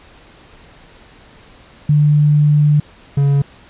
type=tone pair in turn; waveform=sine / triangle; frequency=148.4 / 140.6 Hz; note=D3 / C#3; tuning=+18 / +25 cents; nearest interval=minor second; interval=93 cents; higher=first; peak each=-8 / -8 dBFS; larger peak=neither; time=1.89-2.8 / 3.17-3.42 s; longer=first; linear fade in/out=5 ms; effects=pink hiss -44 dBFS RMS until 3.69 s + resampled to 8000 Hz